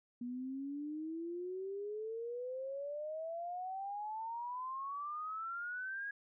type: exponential sweep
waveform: sine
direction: up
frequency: 240 to 1659 Hz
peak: -39 dBFS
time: 0.21-6.11 s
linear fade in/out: 5 ms
effects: none